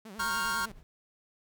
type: tone with vibrato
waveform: sawtooth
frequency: 205.4 Hz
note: G#3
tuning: 19 cents flat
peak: -40 dBFS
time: 0.05-0.72 s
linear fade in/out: 5 ms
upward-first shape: sine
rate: 10 Hz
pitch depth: 170 cents each way
type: noise with tremolo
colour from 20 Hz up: brown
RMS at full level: -49 dBFS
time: 0.18-0.83 s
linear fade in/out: 0 ms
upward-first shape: triangle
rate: 12 Hz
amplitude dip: 55%
type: chord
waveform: 45% pulse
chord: G half-diminished seventh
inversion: first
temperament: equal with one note detuned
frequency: 932.3 / 1095.4 / 1396.9 / 1568 Hz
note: Bb5 / Db6 / F6 / G6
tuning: 0 / -21 / 0 / 0 cents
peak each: -37 / -35 / -32 / -37 dBFS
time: 0.19-0.66 s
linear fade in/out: 10 ms
effects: none